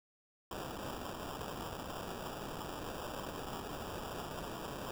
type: noise with sample-and-hold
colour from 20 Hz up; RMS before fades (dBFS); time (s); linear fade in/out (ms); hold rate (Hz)
white; -43; 0.51-4.91; 2; 2100
effects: none